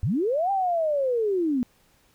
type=linear two-way sweep; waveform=sine; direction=up then down; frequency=77.78 to 801 to 235.9 Hz; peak=-21 dBFS; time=0.03-1.63 s; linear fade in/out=0 ms; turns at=0.51 s; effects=pink hiss -62 dBFS RMS until 2.14 s